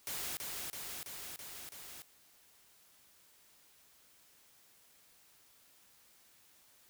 white noise with echo, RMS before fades -40 dBFS, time 0.07-0.37 s, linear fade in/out 0 ms, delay 330 ms, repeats 5, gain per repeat -2 dB, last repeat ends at 2.02 s, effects white hiss -65 dBFS RMS until 6.89 s

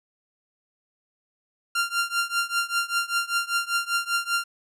sawtooth tone with tremolo, 1389 Hz, F6, 10 cents flat, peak -16 dBFS, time 1.75-4.44 s, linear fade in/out 5 ms, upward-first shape triangle, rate 5.1 Hz, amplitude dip 95%, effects low-pass 12000 Hz 12 dB/octave

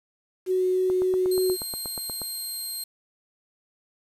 sine tone with vibrato, 370 Hz, F#4, in tune, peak -20 dBFS, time 0.46-1.57 s, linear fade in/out 50 ms, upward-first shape sine, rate 3.4 Hz, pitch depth 8 cents each way
click train, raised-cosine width 1 ms, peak -22 dBFS, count 12, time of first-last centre 0.9-2.217 s, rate 8.35 Hz
5% pulse tone, 4186 Hz, C8, in tune, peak -23 dBFS, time 1.31-2.84 s, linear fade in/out 5 ms
effects resampled to 32000 Hz + 8-bit

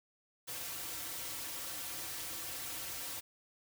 white noise with comb filter, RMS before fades -42 dBFS, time 0.47-3.21 s, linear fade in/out 20 ms, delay 4.8 ms, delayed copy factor -0.8, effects none

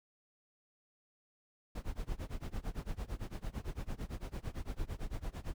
brown noise with tremolo, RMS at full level -37 dBFS, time 1.75-5.54 s, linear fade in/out 5 ms, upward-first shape sine, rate 8.9 Hz, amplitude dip 95%, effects none

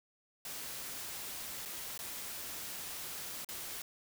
white noise with dropouts, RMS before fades -43 dBFS, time 0.45-3.82 s, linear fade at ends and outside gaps 2 ms, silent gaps 1.653-1.657 / 1.977-1.99 / 3.447-3.488 s, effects none

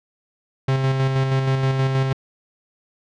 45% pulse tone with tremolo, 133.3 Hz, C3, 33 cents sharp, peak -16 dBFS, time 0.68-2.13 s, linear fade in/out 5 ms, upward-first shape square, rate 6.3 Hz, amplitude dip 35%, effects low-pass 4000 Hz 12 dB/octave

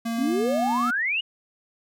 square tone with pitch glide, 230.3 to 241.9 Hz, A#3 to B3, -21 to -36 cents, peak -26 dBFS, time 0.05-0.91 s, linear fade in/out 10 ms, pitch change +85 cents, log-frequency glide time 0.19-0.52 s
sine exponential sweep, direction up, 243 to 2960 Hz, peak -22 dBFS, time 0.18-1.21 s, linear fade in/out 10 ms
effects none

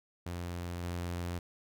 sawtooth tone with level steps, 87.31 Hz, F2, in tune, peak -33 / -31 dBFS, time 0.26-1.39 s, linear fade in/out 5 ms, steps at 0.83 s, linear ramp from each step 10 ms, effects none

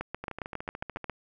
two click trains, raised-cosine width 0.5 ms, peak -22 / -18 dBFS, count 12 / 9, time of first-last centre 0.24-1.043 / 0.01-1.097 s, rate 13.7 / 7.36 Hz, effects none

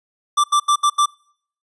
square tone bursts at uneven times, 1174.7 Hz, D6, in tune, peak -13 dBFS, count 5, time 0.37-0.44 / 0.52-0.6 / 0.68-0.76 / 0.83-0.9 / 0.98-1.06 s, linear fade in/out 10 ms, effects noise-tail reverb RT60 0.6 s tail -26 dB re dry + resampled to 24000 Hz

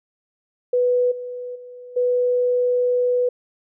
sine tone with level steps, 493.9 Hz, B4, in tune, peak -15 / -28 / -36 / -16 dBFS, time 0.73-3.29 s, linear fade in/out 5 ms, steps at 1.11 / 1.55 / 1.96 s, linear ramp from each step 10 ms, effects none

